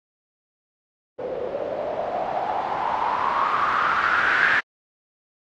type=noise with low-pass filter sweep; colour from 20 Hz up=blue; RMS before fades=-23 dBFS; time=1.18-4.61 s; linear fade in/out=20 ms; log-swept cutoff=480 to 1700 Hz; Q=6.1; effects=low-pass 4000 Hz 12 dB/octave + AAC 64 kbps